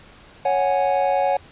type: chord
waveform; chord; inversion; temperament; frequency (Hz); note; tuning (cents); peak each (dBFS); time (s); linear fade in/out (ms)
triangle; C# suspended fourth; none; equal; 554.4 / 740 / 830.6; C#5 / F#5 / G#5; 0 / 0 / 0; -19 / -19 / -21; 0.45-1.37; 5
effects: pink hiss -47 dBFS RMS until 1.51 s + resampled to 8000 Hz